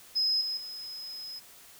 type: tone with level steps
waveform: sine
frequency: 5090 Hz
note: D#8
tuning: 39 cents sharp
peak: -24 / -30 / -38 dBFS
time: 0.15-1.4 s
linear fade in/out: 20 ms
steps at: 0.41 / 0.57 s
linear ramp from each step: 2 ms
effects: white hiss -53 dBFS RMS until 1.79 s